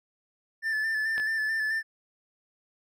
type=tone with vibrato; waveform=triangle; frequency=1760 Hz; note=A6; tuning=in tune; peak=-24 dBFS; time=0.62-1.83 s; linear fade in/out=50 ms; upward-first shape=square; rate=4.6 Hz; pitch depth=27 cents each way
type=clicks; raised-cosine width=0.3 ms; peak=-21 / -25 dBFS; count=2; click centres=1.18 / 1.199 s
effects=none